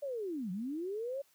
sine linear two-way sweep, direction down then up, 587.3 to 173.2 to 567 Hz, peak -35 dBFS, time 0.02-1.22 s, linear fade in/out 10 ms, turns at 0.51 s, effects white hiss -69 dBFS RMS until 1.34 s + high-pass 80 Hz 12 dB/octave

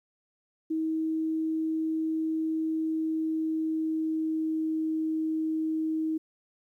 sine tone with pitch glide, 318.6 to 316.6 Hz, D#4 to D#4, +41 to +30 cents, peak -26 dBFS, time 0.7-6.18 s, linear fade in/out 10 ms, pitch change -11 cents, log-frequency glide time 2.69-4.8 s, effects 11-bit

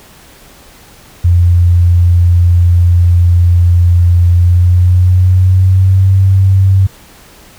sine tone with pitch glide, 87.31 to 95.76 Hz, F2 to G2, 0 to -40 cents, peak -4 dBFS, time 1.24-6.87 s, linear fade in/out 10 ms, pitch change +160 cents, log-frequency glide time 4.33-6.13 s, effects pink hiss -39 dBFS RMS until 7.58 s

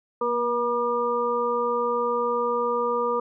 harmonic tone with a mistuned harmonic, 240 Hz, B3, 49 cents flat, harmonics 1 / 2 / 4 / 5, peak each -35 / -24 / -29 / -27 dBFS, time 0.21-3.2 s, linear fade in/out 5 ms, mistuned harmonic 1, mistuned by -23 cents, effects none

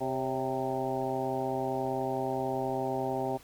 harmonic tone with a mistuned harmonic, 130.81 Hz, C3, in tune, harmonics 1 / 2 / 3 / 4 / 5 / 6 / 7, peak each -40 / -37 / -35 / -38 / -36 / -35 / -40 dBFS, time 0-3.38 s, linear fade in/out 20 ms, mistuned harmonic 4, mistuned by +73 cents, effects pink hiss -55 dBFS RMS until 3.43 s

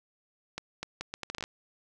accelerating click train, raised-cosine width 0.2 ms, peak -18 dBFS, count 11, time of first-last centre 0.58-1.439 s, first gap 250 ms, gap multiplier 0.72, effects none

